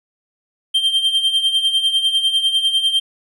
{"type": "tone with tremolo", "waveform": "triangle", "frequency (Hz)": 3158, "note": "G7", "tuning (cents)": 12, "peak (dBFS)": -10, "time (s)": [0.74, 3], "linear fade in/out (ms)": 10, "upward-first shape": "sine", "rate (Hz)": 10, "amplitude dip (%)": 65, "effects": []}